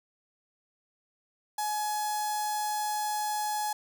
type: tone with notch filter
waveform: sawtooth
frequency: 844 Hz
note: G#5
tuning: 28 cents sharp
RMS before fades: -31 dBFS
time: 1.58-3.73 s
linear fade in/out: 5 ms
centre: 2300 Hz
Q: 0.55
effects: 10-bit